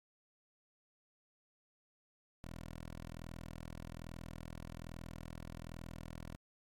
10% pulse tone, 41.2 Hz, E1, in tune, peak -38 dBFS, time 2.44-6.36 s, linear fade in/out 0 ms, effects AAC 64 kbps

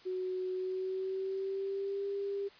sine tone with pitch glide, 370 to 398.9 Hz, F#4 to G4, 0 to +30 cents, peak -33 dBFS, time 0.05-2.49 s, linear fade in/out 20 ms, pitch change +130 cents, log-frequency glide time 0.53-2.07 s, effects white hiss -58 dBFS RMS until 2.59 s + resampled to 11025 Hz

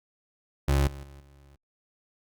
30% pulse tone with level steps, 69.5 Hz, C#2, 5 cents sharp, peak -18 / -36 / -43 / -50 dBFS, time 0.68-1.56 s, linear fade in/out 5 ms, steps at 0.87 / 1.03 / 1.2 s, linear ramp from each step 2 ms, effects Opus 48 kbps

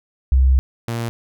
sine / sawtooth tone pair in turn, 65.41 / 116.55 Hz, C2 / A#2, 0 / 0 cents, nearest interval minor seventh, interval 1000 cents, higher second, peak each -10 / -18 dBFS, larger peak first, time 0.32-0.59 / 0.88-1.09 s, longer first, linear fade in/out 0 ms, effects none

